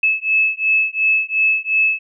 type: beating tone pair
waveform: sine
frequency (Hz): 2600 / 2602.8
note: E7 / E7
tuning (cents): -24 / -23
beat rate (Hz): 2.8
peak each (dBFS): -17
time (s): 0.03-1.99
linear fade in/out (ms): 5
effects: none